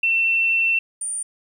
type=tone pair in turn; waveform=sine; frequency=2694 / 9061 Hz; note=E7 / C#9; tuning=+37 / +37 cents; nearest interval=octave + major sixth; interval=2100 cents; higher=second; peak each=-16 / -24 dBFS; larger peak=first; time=0.03-0.79 / 1.01-1.23 s; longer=first; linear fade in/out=5 ms; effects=9-bit